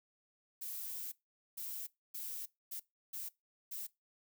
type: noise bursts at uneven times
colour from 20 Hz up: violet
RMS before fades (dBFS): -43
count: 6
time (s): 0.61-1.12 / 1.57-1.87 / 2.14-2.46 / 2.71-2.8 / 3.13-3.29 / 3.71-3.87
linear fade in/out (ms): 10
effects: noise-tail reverb RT60 0.2 s tail -21 dB re dry